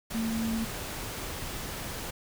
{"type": "tone in noise", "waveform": "sine", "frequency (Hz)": 225.2, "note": "A3", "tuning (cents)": 40, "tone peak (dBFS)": -28, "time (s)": [0.14, 0.65], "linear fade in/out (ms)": 10, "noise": "pink", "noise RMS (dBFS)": -37, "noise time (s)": [0.1, 2.11], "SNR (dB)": 6, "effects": []}